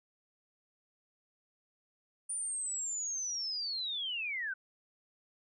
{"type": "linear sweep", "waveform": "sine", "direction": "down", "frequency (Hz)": [9397, 1469], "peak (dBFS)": -34, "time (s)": [2.29, 4.54], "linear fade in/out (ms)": 10, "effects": []}